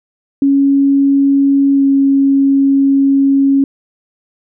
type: tone with pitch glide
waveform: sine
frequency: 277.2 to 274.8 Hz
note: C#4 to C#4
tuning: 0 to -15 cents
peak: -7 dBFS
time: 0.42-3.64 s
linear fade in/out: 2 ms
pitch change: -15 cents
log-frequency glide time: 1.74-1.83 s
effects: none